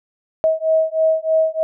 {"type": "beating tone pair", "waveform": "sine", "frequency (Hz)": [637, 640.2], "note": ["D#5", "D#5"], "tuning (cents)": [41, 49], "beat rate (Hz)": 3.2, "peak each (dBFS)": -17, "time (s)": [0.44, 1.63], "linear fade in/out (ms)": 0, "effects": []}